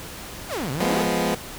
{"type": "exponential two-way sweep", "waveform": "sawtooth", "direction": "down then up", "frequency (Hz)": [853, 122, 558], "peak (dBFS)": -22, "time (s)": [0.48, 1.06], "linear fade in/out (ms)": 50, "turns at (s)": 0.71}
{"type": "chord", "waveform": "15% pulse", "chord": "F diminished", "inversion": "none", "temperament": "equal with one note detuned", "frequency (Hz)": [174.61, 209.2, 246.9], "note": ["F3", "Ab3", "Cb4"], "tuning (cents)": [0, 13, 0], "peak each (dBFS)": -19, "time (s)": [0.8, 1.35], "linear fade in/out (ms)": 5}
{"effects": ["pink hiss -37 dBFS RMS until 1.58 s"]}